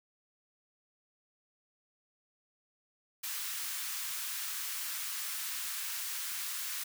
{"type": "high-pass noise", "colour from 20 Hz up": "white", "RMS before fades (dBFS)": -38, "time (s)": [3.23, 6.84], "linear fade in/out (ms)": 10, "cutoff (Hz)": 1100, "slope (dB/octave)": 24, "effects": []}